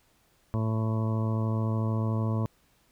harmonic tone, 110.8 Hz, A2, 13 cents sharp, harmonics 1 / 2 / 3 / 4 / 5 / 6 / 8 / 9 / 10, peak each -26 / -32 / -39 / -41 / -41 / -43 / -47 / -42 / -44 dBFS, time 0.54-2.46 s, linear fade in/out 0 ms, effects pink hiss -66 dBFS RMS until 2.91 s

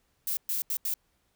violet noise bursts at uneven times, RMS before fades -30 dBFS, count 4, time 0.27-0.37 / 0.49-0.62 / 0.7-0.77 / 0.85-0.94 s, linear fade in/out 2 ms, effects pink hiss -72 dBFS RMS until 1.35 s

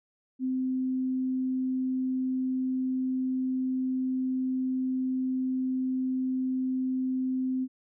sine tone, 258.6 Hz, C4, 20 cents flat, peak -26 dBFS, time 0.39-7.68 s, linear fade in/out 50 ms, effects none

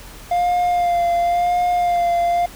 triangle tone with vibrato, 701 Hz, F5, 6 cents sharp, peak -13 dBFS, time 0.31-2.46 s, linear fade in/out 5 ms, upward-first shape sine, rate 0.94 Hz, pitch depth 25 cents each way, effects added 42 Hz sine -39 dBFS peak until 2.55 s + pink hiss -40 dBFS RMS until 2.55 s

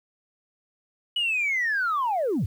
sine linear sweep, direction down, 2960 to 69 Hz, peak -21 dBFS, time 1.16-2.46 s, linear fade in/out 5 ms, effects tanh soft clip ceiling -19 dBFS + 9-bit

